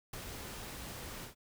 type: noise with ADSR envelope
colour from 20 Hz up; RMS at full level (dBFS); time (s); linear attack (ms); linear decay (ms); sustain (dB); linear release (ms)
pink; -42; 0.13-1.35; 5; 27; -3; 120
effects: none